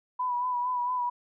sine tone with vibrato, 987.8 Hz, B5, in tune, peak -26 dBFS, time 0.19-1.1 s, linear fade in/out 10 ms, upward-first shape sine, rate 4.4 Hz, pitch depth 36 cents each way, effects none

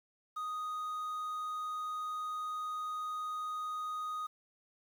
triangle tone with quantisation, 1244.5 Hz, D#6, in tune, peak -34 dBFS, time 0.36-4.27 s, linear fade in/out 10 ms, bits 10, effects none

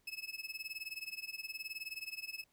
30% pulse tone with tremolo, 2592 Hz, E7, 30 cents flat, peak -36 dBFS, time 0.07-2.44 s, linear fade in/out 5 ms, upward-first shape sine, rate 19 Hz, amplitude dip 90%, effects pink hiss -75 dBFS RMS until 2.52 s

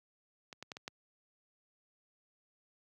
clicks, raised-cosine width 0.2 ms, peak -30 / -27 / -25 / -28 / -23 dBFS, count 5, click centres 0.528 / 0.626 / 0.718 / 0.769 / 0.879 s, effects high-pass 100 Hz 12 dB/octave

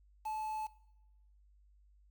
triangle tone with quantisation, 867 Hz, A5, 26 cents flat, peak -34 dBFS, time 0.25-0.67 s, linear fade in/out 10 ms, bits 9, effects noise-tail reverb RT60 0.8 s tail -19 dB re dry + added 50 Hz sine -62 dBFS peak until 2.1 s

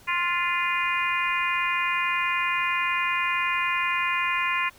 harmonic tone with a mistuned harmonic, 350.6 Hz, F4, 7 cents sharp, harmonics 3 / 4 / 5 / 6 / 7 / 8, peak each -27 / -34 / -31 / -29 / -28 / -36 dBFS, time 0.07-4.7 s, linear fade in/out 20 ms, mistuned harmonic 6, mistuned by -33 cents, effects pink hiss -53 dBFS RMS until 4.78 s

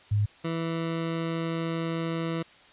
sine / 20% pulse tone pair in turn, 103.83 / 164.82 Hz, G#2 / E3, 0 / 0 cents, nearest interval minor sixth, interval 800 cents, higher second, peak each -21 / -23 dBFS, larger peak first, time 0.11-0.26 / 0.44-2.43 s, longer second, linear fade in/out 10 ms, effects white hiss -54 dBFS RMS until 2.72 s + resampled to 8000 Hz

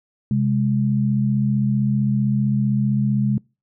sine tone pair together, 131.09 / 206.6 Hz, C3 / G#3, +4 / -9 cents, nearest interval minor sixth, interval 787 cents, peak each -19 dBFS, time 0.31-3.38 s, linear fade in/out 2 ms, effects noise-tail reverb RT60 0.3 s tail -26 dB re dry

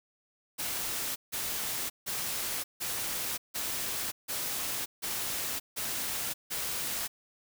white noise bursts, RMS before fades -34 dBFS, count 9, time 0.58-7.08 s, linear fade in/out 20 ms, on 580 ms, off 160 ms, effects none

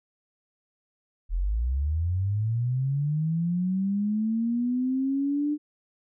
sine linear sweep, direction up, 38.89 to 300 Hz, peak -23 dBFS, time 1.29-5.58 s, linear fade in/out 50 ms, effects none

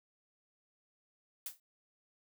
blue noise with exponential decay, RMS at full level -37 dBFS, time 1.46-1.6 s, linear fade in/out 2 ms, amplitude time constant 29 ms, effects none

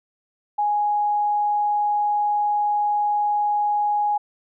sine tone, 830.6 Hz, G#5, in tune, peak -18 dBFS, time 0.58-4.18 s, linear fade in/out 10 ms, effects none

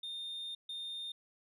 sine tone bursts at uneven times, 3641 Hz, A#7, 41 cents flat, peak -37 dBFS, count 2, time 0.03-0.55 / 0.69-1.12 s, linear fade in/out 5 ms, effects tanh soft clip ceiling -38 dBFS

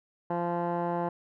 15% pulse tone with low-pass filter, 172.9 Hz, F3, 17 cents flat, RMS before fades -30 dBFS, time 0.3-1.09 s, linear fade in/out 5 ms, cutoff 1000 Hz, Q 5.7, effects none

